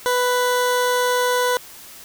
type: tone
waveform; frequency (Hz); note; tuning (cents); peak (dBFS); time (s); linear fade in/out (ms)
20% pulse; 495.2; B4; +5; -12; 0.06-1.57; 0
effects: white hiss -41 dBFS RMS until 2.04 s